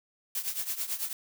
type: noise with tremolo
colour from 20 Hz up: blue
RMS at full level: -30 dBFS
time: 0.35-1.13 s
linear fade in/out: 2 ms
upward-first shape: triangle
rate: 9.1 Hz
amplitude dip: 85%
effects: none